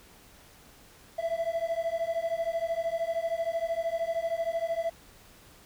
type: beating tone pair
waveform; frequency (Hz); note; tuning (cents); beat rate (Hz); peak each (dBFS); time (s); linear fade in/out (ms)
triangle; 659.3 / 672.3; E5 / E5; 0 / +34; 13; -29; 1.18-4.9; 10
effects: pink hiss -55 dBFS RMS until 5.65 s